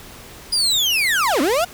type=linear two-way sweep; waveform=35% pulse; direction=down then up; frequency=4978 to 246.6 to 737 Hz; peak=-14 dBFS; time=0.52-1.65 s; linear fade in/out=10 ms; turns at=1.41 s; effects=pink hiss -40 dBFS RMS until 1.73 s